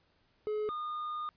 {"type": "tone pair in turn", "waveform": "triangle", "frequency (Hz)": [425, 1221], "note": ["G#4", "D#6"], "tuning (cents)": [40, -33], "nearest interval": "octave + tritone", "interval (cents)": 1827, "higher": "second", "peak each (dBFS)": [-29, -33], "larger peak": "first", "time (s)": [[0.47, 0.69], [0.69, 1.29]], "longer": "second", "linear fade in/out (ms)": 0, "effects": ["pink hiss -71 dBFS RMS until 1.36 s", "resampled to 11025 Hz"]}